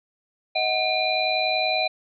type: tone cluster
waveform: sine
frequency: 630 / 741 / 2404 / 4015 Hz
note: D#5 / F#5 / D7 / B7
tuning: +21 / +2 / +40 / +28 cents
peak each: -26 dBFS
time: 0.55-1.88 s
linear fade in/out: 10 ms
effects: none